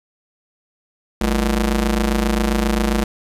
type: ring-modulated tone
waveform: sawtooth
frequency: 134.9 Hz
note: C#3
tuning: 47 cents flat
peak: -9 dBFS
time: 1.21-3.04 s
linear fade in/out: 5 ms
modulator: 81.2 Hz
effects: resampled to 32000 Hz + 8-bit